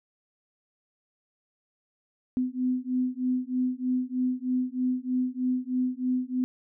sine beating tone pair, 251.8 / 255 Hz, B3 / C4, +34 / -44 cents, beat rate 3.2 Hz, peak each -28 dBFS, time 2.37-6.44 s, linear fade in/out 0 ms, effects none

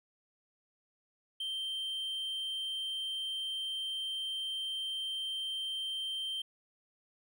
triangle tone, 3136 Hz, G7, in tune, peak -33 dBFS, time 1.4-6.42 s, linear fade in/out 5 ms, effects none

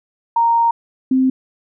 sine tone pair in turn, 929 / 260.7 Hz, A#5 / C4, -6 / -6 cents, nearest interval octave + minor seventh, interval 2200 cents, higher first, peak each -11 dBFS, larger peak neither, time 0.36-0.71 / 1.11-1.3 s, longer first, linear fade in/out 5 ms, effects none

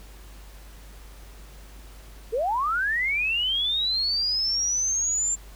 sine linear sweep, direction up, 415.3 to 7350 Hz, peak -22 dBFS, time 2.32-5.36 s, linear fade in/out 20 ms, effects added 50 Hz sine -43 dBFS peak until 5.55 s + pink hiss -51 dBFS RMS until 5.55 s

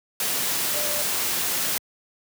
sine tone in noise, 592 Hz, D5, 14 cents sharp, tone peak -32 dBFS, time 0.74-1.02 s, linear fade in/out 2 ms, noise white, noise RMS -25 dBFS, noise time 0.2-1.78 s, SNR -10 dB, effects high-pass 100 Hz 12 dB/octave

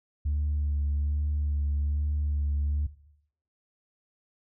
sine tone with vibrato, 73.1 Hz, D2, 7 cents flat, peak -23 dBFS, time 0.25-2.87 s, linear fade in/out 10 ms, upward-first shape sine, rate 1.2 Hz, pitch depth 23 cents each way, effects noise-tail reverb RT60 0.7 s tail -17 dB re dry + tanh soft clip ceiling -22 dBFS

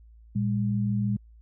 sine tone pair together, 115.7 / 202.1 Hz, A#2 / G#3, -13 / -47 cents, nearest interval minor seventh, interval 966 cents, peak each -26 dBFS, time 0.35-1.17 s, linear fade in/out 10 ms, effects added 56 Hz sine -49 dBFS peak until 1.41 s

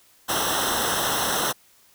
pink noise with comb filter, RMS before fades -24 dBFS, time 0.28-1.53 s, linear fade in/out 20 ms, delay 0.43 ms, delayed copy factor -1, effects white hiss -57 dBFS RMS until 1.94 s

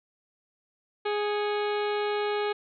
harmonic tone with a mistuned harmonic, 415.3 Hz, G#4, in tune, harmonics 1 / 2 / 3 / 4 / 5 / 6 / 7 / 8 / 9 / 10, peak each -27 / -33 / -37 / -39 / -41 / -43 / -44 / -45 / -46 / -47 dBFS, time 1.05-2.53 s, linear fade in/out 10 ms, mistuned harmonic 5, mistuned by +100 cents, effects none

